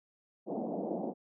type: band-pass noise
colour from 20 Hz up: pink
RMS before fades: -36 dBFS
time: 0.46-1.14 s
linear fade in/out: 50 ms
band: 180 to 770 Hz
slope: 48 dB/octave
effects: none